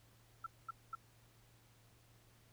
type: tone bursts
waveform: sine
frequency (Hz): 1337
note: E6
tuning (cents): +24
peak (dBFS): -40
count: 3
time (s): 0.44-0.952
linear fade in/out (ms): 5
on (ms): 24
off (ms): 220
effects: added 115 Hz sine -67 dBFS peak until 2.52 s + pink hiss -69 dBFS RMS until 2.52 s